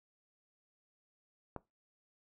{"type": "click", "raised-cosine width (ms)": 1, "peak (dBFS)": -26, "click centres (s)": 1.563, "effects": ["noise-tail reverb RT60 0.2 s tail -19 dB re dry"]}